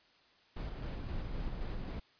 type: noise with tremolo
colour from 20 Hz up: brown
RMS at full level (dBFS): -38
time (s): 0.56-2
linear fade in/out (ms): 10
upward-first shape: square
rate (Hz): 3.8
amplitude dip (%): 25
effects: white hiss -66 dBFS RMS until 2.19 s + resampled to 11025 Hz